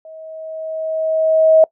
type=tone with level ramp; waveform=sine; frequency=637 Hz; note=D#5; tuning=41 cents sharp; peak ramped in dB=-34 to -5 dBFS; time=0.05-1.64 s; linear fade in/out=2 ms; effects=noise-tail reverb RT60 0.1 s tail -22 dB re dry